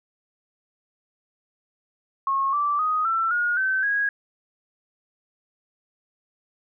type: tone with pitch steps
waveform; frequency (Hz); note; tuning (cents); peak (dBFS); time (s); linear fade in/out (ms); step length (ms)
sine; 1088 / 1166.1 / 1249.8 / 1339.5 / 1435.6 / 1538.7 / 1649.1; C#6 / D6 / D#6 / E6 / F6 / G6 / G#6; -33 / -13 / +7 / +27 / +47 / -33 / -13; -20; 2.27-4.09; 2; 260
effects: none